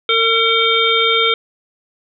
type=harmonic tone; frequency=453.9 Hz; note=A#4; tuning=46 cents flat; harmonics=1 / 3 / 5 / 7 / 8; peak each=-18 / -18 / -18 / -18 / -18 dBFS; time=0.09-1.34 s; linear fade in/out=2 ms; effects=none